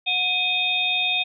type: tone cluster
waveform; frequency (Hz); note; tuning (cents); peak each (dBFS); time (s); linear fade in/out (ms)
sine; 729 / 2509 / 3284 / 3642; F#5 / D#7 / G#7 / A#7; -26 / +14 / -20 / -41; -31 / -23 / -31 / -23; 0.06-1.24; 20
effects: none